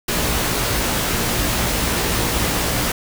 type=noise with comb filter; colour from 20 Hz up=pink; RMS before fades=-20 dBFS; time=0.08-2.92 s; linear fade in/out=5 ms; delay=17 ms; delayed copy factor=+0.55; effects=none